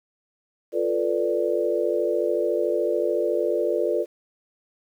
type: chord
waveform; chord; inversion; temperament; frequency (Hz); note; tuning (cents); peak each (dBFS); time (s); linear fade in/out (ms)
sine; B half-diminished seventh; second; equal; 349.2 / 440 / 493.9 / 587.3; F4 / A4 / B4 / D5; 0 / 0 / 0 / 0; -26; 0.72-4.06; 50
effects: 9-bit